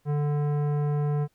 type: tone with tanh clipping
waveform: sine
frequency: 146.83 Hz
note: D3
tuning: in tune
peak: -25 dBFS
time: 0.05-1.28 s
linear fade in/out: 50 ms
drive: 15 dB
effects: pink hiss -70 dBFS RMS until 1.34 s